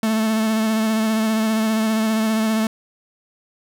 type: tone with vibrato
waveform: 45% pulse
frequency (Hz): 219.8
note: A3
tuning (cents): -2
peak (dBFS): -17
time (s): 0.03-2.67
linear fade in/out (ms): 2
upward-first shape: sine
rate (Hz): 15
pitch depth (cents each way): 24
effects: none